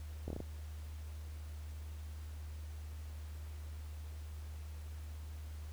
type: slowing click train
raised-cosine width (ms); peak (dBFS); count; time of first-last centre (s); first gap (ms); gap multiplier
2; -28; 5; 0.28-0.403; 23; 1.2
effects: added 76 Hz sine -43 dBFS peak until 5.72 s + pink hiss -60 dBFS RMS until 5.72 s